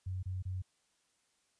sine tone bursts, 92.8 Hz, F#2, 6 cents sharp, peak -35 dBFS, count 3, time 0.06-0.622 s, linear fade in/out 10 ms, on 170 ms, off 26 ms, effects white hiss -75 dBFS RMS until 1.59 s + resampled to 22050 Hz

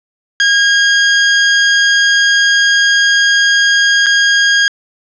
sawtooth tone with dropouts, 1629 Hz, G#6, 34 cents flat, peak -4 dBFS, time 0.4-4.68 s, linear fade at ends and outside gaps 1 ms, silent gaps 4.061-4.066 s, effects resampled to 16000 Hz + 7-bit

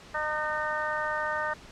harmonic tone, 305 Hz, D#4, 34 cents flat, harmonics 2 / 3 / 4 / 5 / 6, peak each -34 / -34 / -34 / -34 / -34 dBFS, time 0.14-1.54 s, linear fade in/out 10 ms, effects pink hiss -49 dBFS RMS until 1.71 s + low-pass 6000 Hz 12 dB/octave

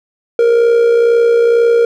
triangle tone with amplitude modulation, 467.9 Hz, A#4, 6 cents sharp, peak -3 dBFS, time 0.39-1.85 s, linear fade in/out 2 ms, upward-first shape sine, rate 62.1 Hz, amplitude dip 45%, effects none

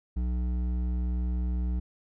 triangle tone with hard clipping, 61 Hz, B1, 21 cents flat, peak -28 dBFS, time 0.16-1.8 s, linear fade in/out 10 ms, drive 13 dB, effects none

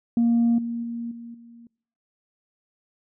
sine tone with level steps, 234.1 Hz, A#3, 8 cents sharp, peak -15 / -26 / -28 / -36 / -44 dBFS, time 0.17-1.67 s, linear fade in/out 2 ms, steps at 0.58 / 0.83 / 1.11 / 1.34 s, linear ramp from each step 5 ms, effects noise-tail reverb RT60 0.6 s tail -25 dB re dry + tanh soft clip ceiling -14 dBFS

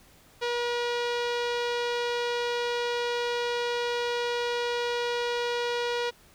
sawtooth tone with low-pass filter, 480 Hz, B4, 49 cents flat, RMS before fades -29 dBFS, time 0.41-6.11 s, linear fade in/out 20 ms, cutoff 4200 Hz, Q 1.5, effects pink hiss -57 dBFS RMS until 6.34 s

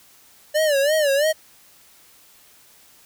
square tone with vibrato, 587.3 Hz, D5, in tune, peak -17 dBFS, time 0.54-1.33 s, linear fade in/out 20 ms, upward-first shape sine, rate 3 Hz, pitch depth 130 cents each way, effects white hiss -52 dBFS RMS until 3.05 s

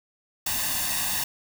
white noise with comb filter, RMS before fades -27 dBFS, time 0.46-1.24 s, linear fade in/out 5 ms, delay 1.1 ms, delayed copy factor +0.75, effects none

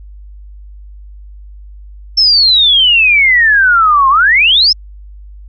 sine exponential two-way sweep, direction down then up, 5400 to 1046.5 to 5400 Hz, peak -5 dBFS, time 2.17-4.73 s, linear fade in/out 10 ms, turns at 4.09 s, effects added 50 Hz sine -30 dBFS peak until 5.48 s

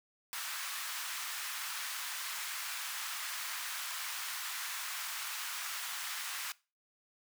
pink high-pass noise, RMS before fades -40 dBFS, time 0.33-6.52 s, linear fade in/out 0 ms, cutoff 1100 Hz, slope 24 dB/octave, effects noise-tail reverb RT60 0.3 s tail -21 dB re dry

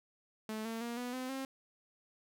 sawtooth tone with pitch steps, 217.5 / 226.6 / 236.1 / 246 / 256.3 / 267 Hz, A3 / A#3 / A#3 / B3 / C4 / C4, -20 / -49 / +22 / -7 / -36 / +35 cents, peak -34 dBFS, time 0.49-1.45 s, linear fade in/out 2 ms, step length 160 ms, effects none

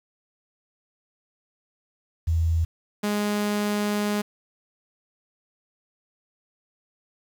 sine / sawtooth tone pair in turn, 82.3 / 207.4 Hz, E2 / G#3, -2 / -2 cents, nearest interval octave + major third, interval 1600 cents, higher second, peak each -19 dBFS, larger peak neither, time 2.27-2.65 / 3.03-4.22 s, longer second, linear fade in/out 10 ms, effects 8-bit

